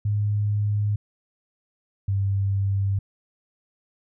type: tone pair in turn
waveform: sine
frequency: 103.83 / 98.48 Hz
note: G#2 / G2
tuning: 0 / +8 cents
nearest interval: minor second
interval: 92 cents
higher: first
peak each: -20 dBFS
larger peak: neither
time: 0.05-0.96 / 2.08-2.99 s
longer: neither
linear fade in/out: 5 ms
effects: none